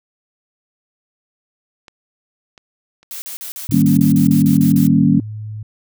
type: clicks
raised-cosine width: 0.2 ms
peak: -22 / -24 / -30 / -25 dBFS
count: 4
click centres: 1.882 / 2.578 / 3.03 / 3.296 s
type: noise bursts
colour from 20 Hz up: blue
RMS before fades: -29 dBFS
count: 12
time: 3.11-4.87 s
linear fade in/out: 0 ms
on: 110 ms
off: 40 ms
type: tone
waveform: sine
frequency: 107.3 Hz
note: A2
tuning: 43 cents flat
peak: -25 dBFS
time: 3.69-5.63 s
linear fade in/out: 5 ms
type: chord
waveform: sine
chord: Eb dominant seventh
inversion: none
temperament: equal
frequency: 155.56 / 196 / 233.1 / 277.2 Hz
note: Eb3 / G3 / Bb3 / Db4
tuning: 0 / 0 / 0 / 0 cents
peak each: -15 dBFS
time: 3.72-5.2 s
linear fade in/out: 5 ms
effects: none